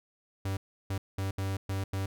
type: tone bursts at uneven times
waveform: 45% pulse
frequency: 96.9 Hz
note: G2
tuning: 20 cents flat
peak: -30 dBFS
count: 6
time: 0.45-0.57 / 0.9-0.98 / 1.18-1.31 / 1.38-1.57 / 1.69-1.84 / 1.93-2.06 s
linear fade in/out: 5 ms
effects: none